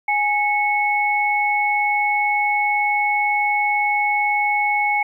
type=tone pair together; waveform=sine; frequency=830.6 / 2201 Hz; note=G#5 / C#7; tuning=0 / -13 cents; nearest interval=octave + perfect fourth; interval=1687 cents; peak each=-19 dBFS; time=0.08-5.03 s; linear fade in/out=5 ms; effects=9-bit